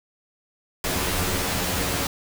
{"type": "noise with comb filter", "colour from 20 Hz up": "pink", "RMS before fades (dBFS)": -25, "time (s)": [0.84, 2.07], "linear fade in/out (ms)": 2, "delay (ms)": 11, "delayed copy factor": 1, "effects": []}